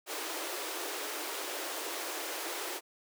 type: high-pass noise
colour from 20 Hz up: pink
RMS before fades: -38 dBFS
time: 0.06-2.81 s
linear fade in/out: 50 ms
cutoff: 300 Hz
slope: 96 dB/octave
effects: none